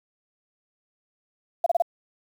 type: tone bursts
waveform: sine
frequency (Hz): 686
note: F5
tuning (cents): -31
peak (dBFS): -16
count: 4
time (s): 1.64-1.822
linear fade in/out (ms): 5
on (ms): 23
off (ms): 30
effects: 8-bit